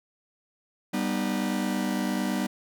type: chord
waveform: 45% pulse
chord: G augmented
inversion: none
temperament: just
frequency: 196 / 245 / 306.2 Hz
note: G3 / B3 / D#4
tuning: 0 / -14 / -28 cents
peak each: -29 / -30 / -32 dBFS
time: 0.93-2.47 s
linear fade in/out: 10 ms
effects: none